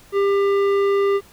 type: tone with tanh clipping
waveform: sine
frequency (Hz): 398.2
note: G4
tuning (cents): +27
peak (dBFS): -17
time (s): 0.12-1.21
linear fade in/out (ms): 50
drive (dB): 13
effects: pink hiss -49 dBFS RMS until 1.32 s